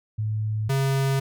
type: tone pair in turn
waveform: sine / square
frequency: 107.8 / 135.82 Hz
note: A2 / C#3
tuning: -35 / -35 cents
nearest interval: major third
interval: 400 cents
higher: second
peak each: -23 / -21 dBFS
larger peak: second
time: 0.18-0.69 / 0.69-1.2 s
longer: neither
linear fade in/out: 10 ms
effects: none